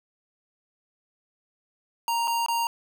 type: tone with dropouts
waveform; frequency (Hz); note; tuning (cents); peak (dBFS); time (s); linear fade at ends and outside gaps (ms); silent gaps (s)
square; 932; A#5; -1; -24; 2.08-2.67; 1; 2.274-2.278 / 2.462-2.484
effects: none